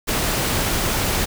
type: noise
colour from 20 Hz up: pink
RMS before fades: -21 dBFS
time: 0.07-1.26 s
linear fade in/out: 20 ms
effects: none